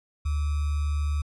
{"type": "tone with sample-and-hold", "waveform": "sine", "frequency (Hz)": 73.9, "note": "D2", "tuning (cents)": 11, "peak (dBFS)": -23, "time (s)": [0.25, 1.22], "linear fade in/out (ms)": 10, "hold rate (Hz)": 1225, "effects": ["resampled to 24000 Hz"]}